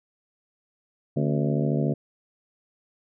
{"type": "harmonic tone with a mistuned harmonic", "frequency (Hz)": 73.42, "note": "D2", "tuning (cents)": 0, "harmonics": [2, 3, 4, 5, 6, 7, 8, 9], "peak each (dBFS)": [-24, -28, -30, -32, -34, -35, -36, -37], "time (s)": [1.16, 1.94], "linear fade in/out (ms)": 10, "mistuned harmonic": 4, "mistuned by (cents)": -110, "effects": []}